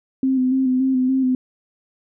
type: tone with vibrato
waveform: sine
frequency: 259.8 Hz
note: C4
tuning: 12 cents flat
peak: -15 dBFS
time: 0.23-1.35 s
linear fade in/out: 2 ms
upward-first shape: square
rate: 3.5 Hz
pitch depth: 29 cents each way
effects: none